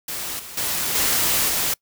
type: noise with level steps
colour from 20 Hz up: white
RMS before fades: -29 / -37 / -24 / -20 / -22 dBFS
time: 0.08-1.74 s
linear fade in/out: 5 ms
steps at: 0.39 / 0.57 / 0.95 / 1.48 s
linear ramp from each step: 5 ms
effects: noise-tail reverb RT60 0.1 s tail -25 dB re dry